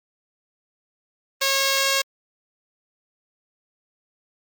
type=tone; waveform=5% pulse; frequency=545 Hz; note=C#5; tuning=29 cents flat; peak=-7 dBFS; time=1.41-2.02 s; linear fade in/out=10 ms; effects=Opus 24 kbps